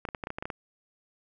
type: clicks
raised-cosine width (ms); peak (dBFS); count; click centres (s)
0.5; -19; 10; 0.052 / 0.088 / 0.148 / 0.238 / 0.271 / 0.304 / 0.385 / 0.425 / 0.455 / 0.502
effects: none